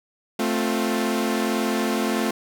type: chord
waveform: sawtooth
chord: F major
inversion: first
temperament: equal with one note detuned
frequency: 220 / 261.6 / 351.5 Hz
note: A3 / C4 / F4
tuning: 0 / 0 / +11 cents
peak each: -20 / -23 / -23 dBFS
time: 0.39-2.31 s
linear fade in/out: 5 ms
effects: none